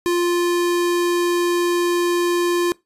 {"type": "tone", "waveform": "square", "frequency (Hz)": 349.2, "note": "F4", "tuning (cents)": 0, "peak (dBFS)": -17, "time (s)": [0.06, 2.72], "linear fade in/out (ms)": 0, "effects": ["noise-tail reverb RT60 0.2 s tail -22 dB re dry", "resampled to 32000 Hz"]}